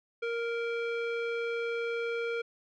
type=tone with low-pass filter; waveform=square; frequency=466.2 Hz; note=A#4; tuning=in tune; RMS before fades=-33 dBFS; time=0.22-2.42 s; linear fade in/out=10 ms; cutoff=2400 Hz; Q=1.9; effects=none